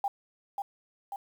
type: tone with echo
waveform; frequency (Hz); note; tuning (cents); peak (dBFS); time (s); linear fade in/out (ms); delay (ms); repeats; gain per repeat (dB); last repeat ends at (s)
sine; 800; G5; +35; -26; 0.04-0.08; 2; 540; 2; -4; 1.16
effects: 9-bit